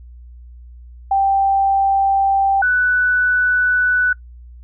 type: tone pair in turn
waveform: sine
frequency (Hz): 784 / 1487.7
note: G5 / F#6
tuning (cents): 0 / +9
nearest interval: major seventh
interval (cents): 1109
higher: second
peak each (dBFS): -12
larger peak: neither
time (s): 1.11-2.62 / 2.62-4.13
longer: neither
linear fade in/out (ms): 5
effects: noise-tail reverb RT60 0.1 s tail -23 dB re dry + added 60 Hz sine -36 dBFS peak until 4.63 s